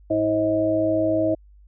harmonic tone with a mistuned harmonic, 106.9 Hz, A2, 49 cents flat, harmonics 1 / 3 / 5 / 6, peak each -32 / -22 / -27 / -21 dBFS, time 0.1-1.35 s, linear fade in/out 10 ms, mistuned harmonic 6, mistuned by -20 cents, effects added 50 Hz sine -47 dBFS peak until 1.67 s

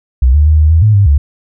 sine tone with pitch steps, 63.4 / 74.7 / 77.4 / 76.9 / 81.2 / 107.3 / 100.3 / 71.7 Hz, B1 / D2 / D#2 / D#2 / E2 / A2 / G2 / D2, +46 / +30 / -9 / -20 / -26 / -43 / +40 / -41 cents, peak -4 dBFS, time 0.22-1.18 s, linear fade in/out 5 ms, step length 120 ms, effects none

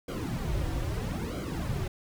brown noise with flanger, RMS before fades -32 dBFS, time 0.08-1.88 s, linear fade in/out 5 ms, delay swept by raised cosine 1.1 to 4.8 ms, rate 0.77 Hz, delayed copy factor -1, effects none

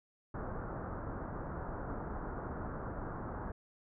pink low-pass noise, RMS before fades -41 dBFS, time 0.34-3.52 s, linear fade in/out 5 ms, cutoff 1500 Hz, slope 48 dB/octave, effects none

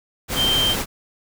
sine tone in noise, 3142 Hz, G7, 3 cents sharp, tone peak -17 dBFS, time 0.35-0.76 s, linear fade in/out 50 ms, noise pink, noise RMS -24 dBFS, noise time 0.28-0.86 s, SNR +4 dB, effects none

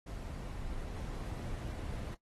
brown noise with level steps, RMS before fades -42 / -40 dBFS, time 0.06-2.15 s, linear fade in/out 10 ms, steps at 0.95 s, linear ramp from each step 2 ms, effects noise-tail reverb RT60 0.1 s tail -17 dB re dry + AAC 32 kbps

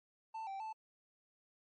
triangle tone with pitch steps, 888 / 779 / 878 Hz, A5 / G5 / A5, +16 / -11 / -4 cents, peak -39 dBFS, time 0.34-0.73 s, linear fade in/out 10 ms, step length 130 ms, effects MP3 32 kbps

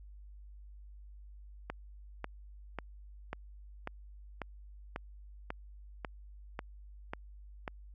click train, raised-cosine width 0.5 ms, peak -22 dBFS, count 12, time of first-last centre 1.7-7.678 s, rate 1.84 Hz, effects added 50 Hz sine -49 dBFS peak until 7.94 s

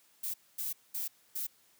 violet noise bursts at uneven times, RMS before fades -36 dBFS, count 4, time 0.23-0.34 / 0.58-0.73 / 0.94-1.08 / 1.35-1.47 s, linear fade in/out 10 ms, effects white hiss -66 dBFS RMS until 1.79 s + high-pass 100 Hz 12 dB/octave

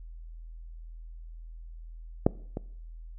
clicks, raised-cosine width 2 ms, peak -6 / -19 dBFS, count 2, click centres 2.265 / 2.571 s, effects noise-tail reverb RT60 0.6 s tail -21 dB re dry + added 41 Hz sine -41 dBFS peak until 3.18 s

